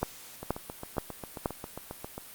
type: two click trains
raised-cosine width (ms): 1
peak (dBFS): -13 / -23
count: 4 / 14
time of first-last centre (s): 0.03-1.459 / 0.43-2.18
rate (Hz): 2.1 / 7.43
effects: white hiss -48 dBFS RMS until 2.34 s + Opus 48 kbps